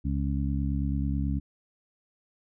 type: harmonic tone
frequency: 69.2 Hz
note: C#2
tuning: 2 cents flat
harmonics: 1 / 2 / 3 / 4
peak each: -28 / -31 / -33 / -34 dBFS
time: 0.04-1.4 s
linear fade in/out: 20 ms
effects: none